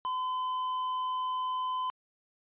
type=tone with tanh clipping; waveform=triangle; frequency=1018 Hz; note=C6; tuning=48 cents flat; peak=-31 dBFS; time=0.05-1.9 s; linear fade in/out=0 ms; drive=10 dB; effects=resampled to 8000 Hz